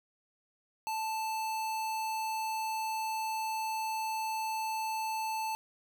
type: tone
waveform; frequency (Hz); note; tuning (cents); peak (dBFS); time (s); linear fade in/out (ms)
square; 880; A5; 0; -33; 0.87-5.55; 0
effects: none